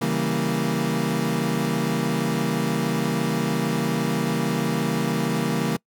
30% pulse chord, C# diminished seventh, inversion none, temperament equal, 138.59 / 164.81 / 196 / 233.1 Hz, C#3 / E3 / G3 / Bb3, 0 / 0 / 0 / 0 cents, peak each -26 / -24 / -26 / -23 dBFS, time 0.01-5.77 s, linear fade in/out 10 ms, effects noise-tail reverb RT60 0.1 s tail -24 dB re dry

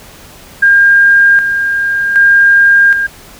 sine tone with tremolo, 1608 Hz, G6, 44 cents sharp, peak -3 dBFS, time 0.62-3.07 s, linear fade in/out 10 ms, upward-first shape square, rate 0.65 Hz, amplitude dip 55%, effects pink hiss -36 dBFS RMS until 3.39 s

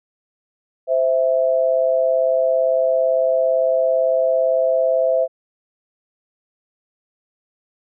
sine tone pair together, 519 / 656.8 Hz, C5 / E5, -14 / -6 cents, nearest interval major third, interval 408 cents, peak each -17 dBFS, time 0.87-5.28 s, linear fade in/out 50 ms, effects none

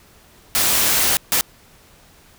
white noise bursts at uneven times, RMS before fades -17 dBFS, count 2, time 0.55-1.17 / 1.32-1.41 s, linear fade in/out 0 ms, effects pink hiss -50 dBFS RMS until 2.38 s

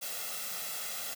white noise with comb filter, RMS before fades -38 dBFS, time 0.01-1.15 s, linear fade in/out 20 ms, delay 1.5 ms, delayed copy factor +0.7, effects high-pass 200 Hz 12 dB/octave

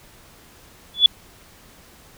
sine tone with exponential growth, 3433 Hz, A7, 43 cents flat, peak -4 dBFS, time 0.94-1.06 s, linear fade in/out 2 ms, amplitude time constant 26 ms, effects pink hiss -49 dBFS RMS until 2.17 s

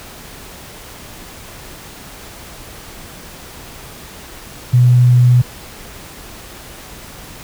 sine tone, 123.47 Hz, B2, in tune, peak -6 dBFS, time 4.73-5.42 s, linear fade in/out 10 ms, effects pink hiss -35 dBFS RMS until 7.43 s

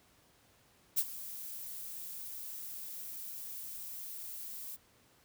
violet noise with ADSR envelope, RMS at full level -28 dBFS, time 0.96-4.77 s, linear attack 23 ms, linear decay 54 ms, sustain -16 dB, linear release 28 ms, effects pink hiss -66 dBFS RMS until 5.24 s + high-pass 60 Hz 12 dB/octave

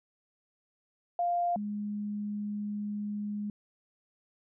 sine tone pair in turn, 698.5 / 207.3 Hz, F5 / G#3, 0 / -3 cents, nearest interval octave + major sixth, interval 2103 cents, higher first, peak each -26 / -32 dBFS, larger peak first, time 1.19-1.56 / 1.56-3.5 s, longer second, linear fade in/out 2 ms, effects none

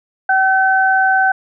sine tone pair together, 764 / 1528 Hz, G5 / G6, -45 / -45 cents, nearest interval octave, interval 1200 cents, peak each -13 dBFS, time 0.29-1.32 s, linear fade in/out 5 ms, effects none

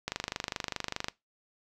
click train, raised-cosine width 0.2 ms, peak -14 dBFS, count 26, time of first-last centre 0.08-1.084 s, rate 24.9 Hz, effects noise-tail reverb RT60 0.2 s tail -21 dB re dry

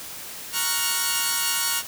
5% pulse chord, Gb major seventh, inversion first, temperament equal, 932.3 / 1108.7 / 1396.9 / 1480 Hz, Bb5 / Db6 / F6 / Gb6, 0 / 0 / 0 / 0 cents, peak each -16 dBFS, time 0.52-1.83 s, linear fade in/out 50 ms, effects white hiss -37 dBFS RMS until 1.87 s

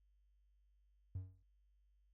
triangle tone with exponential decay, 93.2 Hz, F#2, 13 cents sharp, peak -35 dBFS, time 1.15-1.43 s, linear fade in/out 5 ms, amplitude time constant 59 ms, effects tanh soft clip ceiling -35 dBFS + added 50 Hz sine -70 dBFS peak until 2.13 s

